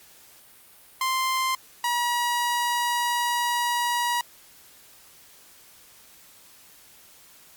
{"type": "tone pair in turn", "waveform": "sawtooth", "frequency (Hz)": [1046, 960.7], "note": ["C6", "B5"], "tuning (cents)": [-1, -48], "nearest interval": "minor second", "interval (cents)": 147, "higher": "first", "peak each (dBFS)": -19, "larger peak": "neither", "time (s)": [[1.01, 1.55], [1.84, 4.21]], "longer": "second", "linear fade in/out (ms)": 2, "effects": ["white hiss -52 dBFS RMS until 7.56 s", "Opus 48 kbps"]}